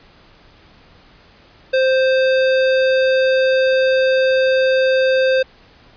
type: tone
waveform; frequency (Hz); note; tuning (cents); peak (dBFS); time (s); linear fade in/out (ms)
square; 523.3; C5; 0; -13; 1.73-5.43; 10
effects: pink hiss -48 dBFS RMS until 5.96 s + resampled to 11025 Hz